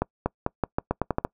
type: accelerating click train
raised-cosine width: 1 ms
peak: -9 dBFS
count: 10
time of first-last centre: 0.02-1.249 s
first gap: 240 ms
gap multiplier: 0.85
effects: noise-tail reverb RT60 0.1 s tail -26 dB re dry